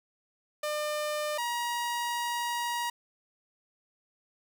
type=tone pair in turn; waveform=sawtooth; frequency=600 / 952.4 Hz; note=D5 / A#5; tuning=+37 / +37 cents; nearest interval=minor sixth; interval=800 cents; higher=second; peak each=-26 dBFS; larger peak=neither; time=0.63-1.38 / 1.38-2.9 s; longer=second; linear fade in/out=5 ms; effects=none